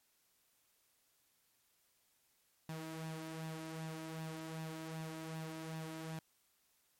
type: tone with flanger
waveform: sawtooth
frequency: 160 Hz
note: D#3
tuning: 49 cents sharp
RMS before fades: -45 dBFS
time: 2.69-6.19 s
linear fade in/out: 2 ms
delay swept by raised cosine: 1.1 to 3.3 ms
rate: 2.6 Hz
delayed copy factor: +0.5
effects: white hiss -75 dBFS RMS until 6.99 s + MP3 64 kbps